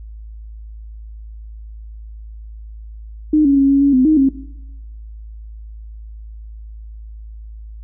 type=tone with pitch steps; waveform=sine; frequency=305.3 / 278.8 / 274.3 / 277.2 / 281.2 / 256.7 / 311.2 / 270.3 Hz; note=D#4 / C#4 / C#4 / C#4 / C#4 / C4 / D#4 / C#4; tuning=-33 / +10 / -18 / 0 / +25 / -33 / 0 / -44 cents; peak=-9 dBFS; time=3.33-4.29 s; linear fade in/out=5 ms; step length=120 ms; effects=noise-tail reverb RT60 1.0 s tail -19 dB re dry + added 54 Hz sine -31 dBFS peak until 7.83 s